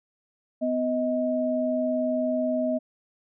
sine tone pair together, 251.1 / 630.7 Hz, B3 / D#5, +29 / +23 cents, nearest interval octave + major third, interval 1594 cents, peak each -26 / -25 dBFS, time 0.61-2.79 s, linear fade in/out 20 ms, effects none

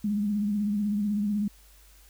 sine tone with vibrato, 206.6 Hz, G#3, 9 cents flat, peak -24 dBFS, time 0.04-1.48 s, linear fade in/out 5 ms, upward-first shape triangle, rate 16 Hz, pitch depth 64 cents each way, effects added 50 Hz sine -54 dBFS peak until 2.09 s + white hiss -58 dBFS RMS until 2.09 s

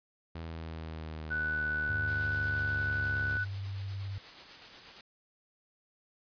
sawtooth exponential sweep, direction down, 82.41 to 69.3 Hz, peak -35 dBFS, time 0.35-3.38 s, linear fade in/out 5 ms
sine tone, 1487 Hz, F#6, 8 cents sharp, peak -30 dBFS, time 1.3-3.45 s, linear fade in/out 20 ms
sine tone with vibrato, 98 Hz, G2, in tune, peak -35 dBFS, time 1.89-4.18 s, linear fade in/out 0 ms, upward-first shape triangle, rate 19 Hz, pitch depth 45 cents each way
white noise with tremolo, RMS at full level -47 dBFS, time 2.08-5.01 s, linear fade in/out 2 ms, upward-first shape sine, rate 8.3 Hz, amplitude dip 35%
effects resampled to 11025 Hz

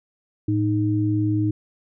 sine tone pair together, 109.51 / 310 Hz, A2 / D#4, -8 / -6 cents, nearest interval octave + tritone, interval 1802 cents, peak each -21 dBFS, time 0.48-1.51 s, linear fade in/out 5 ms, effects none

